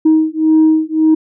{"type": "beating tone pair", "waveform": "sine", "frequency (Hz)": [314.3, 316.1], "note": ["D#4", "D#4"], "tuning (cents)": [18, 27], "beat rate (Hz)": 1.8, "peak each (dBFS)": -10, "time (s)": [0.05, 1.15], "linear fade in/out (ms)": 10, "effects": ["tanh soft clip ceiling -3 dBFS"]}